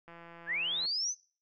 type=click train; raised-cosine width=0.5 ms; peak=-36 dBFS; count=132; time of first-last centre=0.08-0.855 s; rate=169 Hz
type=linear sweep; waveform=sine; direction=up; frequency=1557 to 6272 Hz; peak=-30 dBFS; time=0.46-1.15 s; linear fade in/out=50 ms
effects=noise-tail reverb RT60 0.4 s tail -22 dB re dry